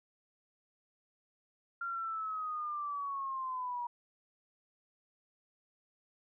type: linear sweep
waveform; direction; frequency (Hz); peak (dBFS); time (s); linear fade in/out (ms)
sine; down; 1390 to 953; -35; 1.81-3.87; 5
effects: none